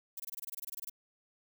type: noise bursts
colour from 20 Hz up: violet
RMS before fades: -41 dBFS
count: 15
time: 0.17-0.898 s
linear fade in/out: 5 ms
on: 28 ms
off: 22 ms
effects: none